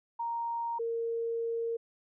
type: tone pair in turn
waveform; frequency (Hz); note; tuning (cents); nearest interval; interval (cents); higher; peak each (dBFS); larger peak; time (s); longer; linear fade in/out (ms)
sine; 932.3 / 461.1; A#5 / A#4; 0 / -19; octave; 1219; first; -31 / -30; second; 0.19-0.79 / 0.79-1.77; second; 10
effects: none